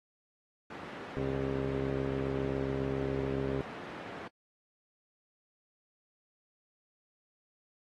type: band-pass noise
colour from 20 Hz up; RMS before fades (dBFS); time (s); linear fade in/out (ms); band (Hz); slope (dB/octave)
pink; -45; 0.7-4.28; 5; 190 to 2000; 12
type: harmonic tone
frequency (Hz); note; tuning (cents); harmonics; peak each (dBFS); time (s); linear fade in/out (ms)
67.3; C2; +49; 1 / 2 / 3 / 4 / 5 / 6 / 7 / 8 / 9; -43 / -37 / -46 / -37 / -46 / -35 / -44 / -45 / -46; 1.17-3.61; 0
effects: AAC 32 kbps